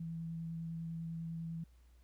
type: tone with vibrato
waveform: sine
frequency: 164.81 Hz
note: E3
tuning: in tune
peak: -39 dBFS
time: 0-1.64 s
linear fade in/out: 5 ms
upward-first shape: sine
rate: 10 Hz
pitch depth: 10 cents each way
effects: added 60 Hz sine -60 dBFS peak until 2.03 s + pink hiss -75 dBFS RMS until 2.03 s